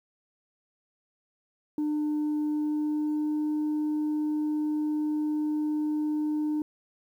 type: tone with pitch glide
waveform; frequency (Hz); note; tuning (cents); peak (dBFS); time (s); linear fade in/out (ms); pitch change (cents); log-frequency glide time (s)
sine; 300.5 to 302.9; D4 to D#4; +40 to -46; -23; 1.78-6.62; 2; +14; 2.43-3.49
effects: tanh soft clip ceiling -24 dBFS + 10-bit